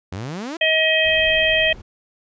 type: exponential sweep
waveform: sawtooth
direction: up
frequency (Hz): 84.9 to 349.2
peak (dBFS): -23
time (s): 0.12-0.57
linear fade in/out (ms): 5
type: harmonic tone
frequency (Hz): 634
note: D#5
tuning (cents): +32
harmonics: 1 / 3 / 4 / 5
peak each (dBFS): -20 / -20 / -20 / -20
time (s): 0.61-1.73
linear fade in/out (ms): 5
type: noise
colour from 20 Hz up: brown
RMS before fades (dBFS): -36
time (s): 1.04-1.82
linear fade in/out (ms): 10
effects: resampled to 16000 Hz